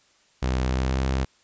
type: tone with pitch glide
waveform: sawtooth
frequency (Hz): 63.9 to 65.89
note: C2 to C2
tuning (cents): -40 to +13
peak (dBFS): -18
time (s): 0.42-1.25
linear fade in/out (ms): 10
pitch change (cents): +53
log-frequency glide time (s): 0.68-1.02
effects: white hiss -61 dBFS RMS until 1.43 s + resampled to 16000 Hz